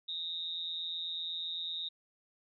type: tone with amplitude modulation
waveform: sine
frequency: 3729 Hz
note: A#7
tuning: in tune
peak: -32 dBFS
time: 0.08-1.89 s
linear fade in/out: 10 ms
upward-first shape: sine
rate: 168 Hz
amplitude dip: 80%
effects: none